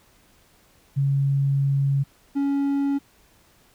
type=tone pair in turn; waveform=sine / triangle; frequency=138.59 / 279.6 Hz; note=C#3 / C#4; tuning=0 / +15 cents; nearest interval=octave; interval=1215 cents; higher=second; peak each=-18 dBFS; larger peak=neither; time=0.96-2.04 / 2.35-2.99 s; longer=first; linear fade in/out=20 ms; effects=pink hiss -58 dBFS RMS until 3.74 s